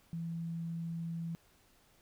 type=tone; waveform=sine; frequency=166.6 Hz; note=E3; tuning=19 cents sharp; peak=-36 dBFS; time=0.13-1.35 s; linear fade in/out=0 ms; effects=pink hiss -67 dBFS RMS until 2.01 s